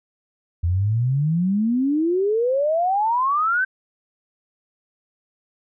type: exponential sweep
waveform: sine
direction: up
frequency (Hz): 82.41 to 1568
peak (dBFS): -17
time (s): 0.63-3.65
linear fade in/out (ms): 10
effects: none